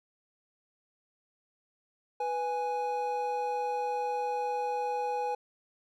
triangle tone pair together, 493.9 / 830.6 Hz, B4 / G#5, 0 / 0 cents, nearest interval major sixth, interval 900 cents, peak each -32 / -29 dBFS, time 2.2-5.35 s, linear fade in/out 5 ms, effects none

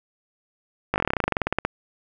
slowing click train, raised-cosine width 0.5 ms, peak -6 dBFS, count 20, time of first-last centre 0.94-1.65 s, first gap 19 ms, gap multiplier 1.07, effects none

